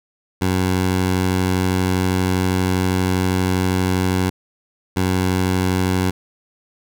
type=tone bursts at uneven times; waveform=15% pulse; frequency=92.5 Hz; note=F#2; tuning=in tune; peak=-10 dBFS; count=2; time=0.41-4.3 / 4.96-6.11 s; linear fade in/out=10 ms; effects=none